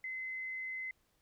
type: tone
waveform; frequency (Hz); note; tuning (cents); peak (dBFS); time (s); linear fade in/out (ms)
sine; 2050; C7; -36; -38; 0.04-0.91; 2
effects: pink hiss -75 dBFS RMS until 1.21 s